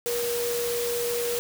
sine tone in noise, 476.9 Hz, A#4, 39 cents sharp, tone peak -26 dBFS, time 0.06-1.39 s, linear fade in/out 0 ms, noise white, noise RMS -32 dBFS, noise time 0.06-1.39 s, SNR +3 dB, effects none

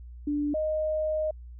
sine tone pair in turn, 292.6 / 620 Hz, D4 / D#5, -6 / -6 cents, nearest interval octave + minor second, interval 1300 cents, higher second, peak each -25 dBFS, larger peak neither, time 0.27-0.54 / 0.54-1.31 s, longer second, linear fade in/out 5 ms, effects added 60 Hz sine -41 dBFS peak until 1.59 s

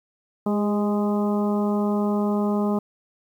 harmonic tone with a mistuned harmonic, 207.2 Hz, G#3, 4 cents flat, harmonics 1 / 2 / 3 / 4 / 5 / 6, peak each -21 / -27 / -31 / -33 / -35 / -37 dBFS, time 0.46-2.79 s, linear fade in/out 5 ms, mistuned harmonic 2, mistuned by -24 cents, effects 9-bit

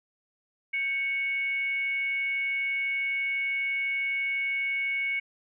sine tone with frequency modulation, 2217 Hz, C#7, in tune, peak -26 dBFS, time 0.73-5.2 s, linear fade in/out 10 ms, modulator 635 Hz, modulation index 0.26, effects none

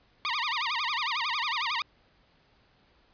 15% pulse tone with vibrato, 1065 Hz, C6, 30 cents sharp, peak -21 dBFS, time 0.25-1.82 s, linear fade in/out 0 ms, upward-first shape sine, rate 11 Hz, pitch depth 270 cents each way, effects pink hiss -64 dBFS RMS until 3.13 s + resampled to 11025 Hz

